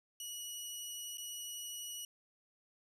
15% pulse tone with dropouts, 2922 Hz, F#7, 22 cents flat, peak -35 dBFS, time 0.2-2.05 s, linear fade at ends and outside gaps 2 ms, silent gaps 1.173-1.181 s, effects resampled to 32000 Hz

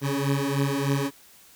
20% pulse beating tone pair, 137.7 / 141 Hz, C#3 / C#3, -11 / +30 cents, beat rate 3.3 Hz, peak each -21 dBFS, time 0.01-1.11 s, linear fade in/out 50 ms, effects white hiss -53 dBFS RMS until 1.55 s

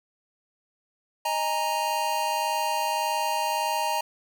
square chord, D# suspended fourth, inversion none, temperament equal, 622.3 / 830.6 / 932.3 Hz, D#5 / G#5 / A#5, 0 / 0 / 0 cents, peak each -33 / -31 / -27 dBFS, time 1.25-4.01 s, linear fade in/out 5 ms, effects none

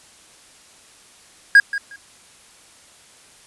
triangle tone with echo, 1634 Hz, G#6, 29 cents flat, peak -4 dBFS, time 1.55-1.6 s, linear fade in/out 2 ms, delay 180 ms, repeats 2, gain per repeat -15 dB, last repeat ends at 1.96 s, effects white hiss -49 dBFS RMS until 3.46 s + resampled to 24000 Hz

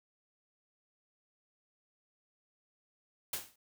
white noise with exponential decay, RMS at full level -33 dBFS, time 3.33-3.56 s, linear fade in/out 5 ms, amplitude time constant 49 ms, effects none

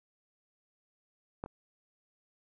clicks, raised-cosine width 1 ms, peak -23 / -30 dBFS, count 2, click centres 1.439 / 1.461 s, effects none

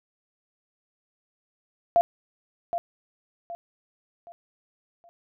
sine tone with echo, 687 Hz, F5, 29 cents flat, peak -15 dBFS, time 1.96-2.01 s, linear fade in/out 0 ms, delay 770 ms, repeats 4, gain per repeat -9 dB, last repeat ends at 5.09 s, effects none

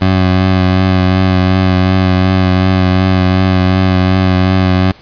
20% pulse tone with vibrato, 93.1 Hz, F#2, 11 cents sharp, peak -3 dBFS, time 0.01-4.92 s, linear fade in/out 10 ms, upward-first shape triangle, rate 2.7 Hz, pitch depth 26 cents each way, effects pink hiss -40 dBFS RMS until 5.01 s + resampled to 11025 Hz

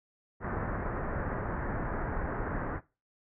pink low-pass noise, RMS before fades -34 dBFS, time 0.4-2.81 s, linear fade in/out 50 ms, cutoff 1800 Hz, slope 48 dB/octave, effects noise-tail reverb RT60 0.3 s tail -20 dB re dry

